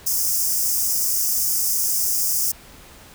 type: high-pass noise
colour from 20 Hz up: white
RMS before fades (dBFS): -21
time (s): 0.06-2.52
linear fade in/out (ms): 10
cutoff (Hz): 5000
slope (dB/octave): 96
effects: pink hiss -45 dBFS RMS until 3.14 s